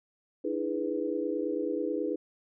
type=chord; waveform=sine; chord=E dominant seventh; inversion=third; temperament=equal with one note detuned; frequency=300.4 / 329.6 / 415.3 / 493.9 Hz; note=D4 / E4 / G#4 / B4; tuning=+39 / 0 / 0 / 0 cents; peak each=-34 dBFS; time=0.44-2.16 s; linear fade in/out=10 ms; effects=none